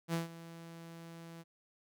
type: tone with ADSR envelope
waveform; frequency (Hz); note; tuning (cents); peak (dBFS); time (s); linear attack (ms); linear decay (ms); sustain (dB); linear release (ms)
sawtooth; 166.6; E3; +19; -27; 0.08-1.44; 57; 140; -17; 32
effects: none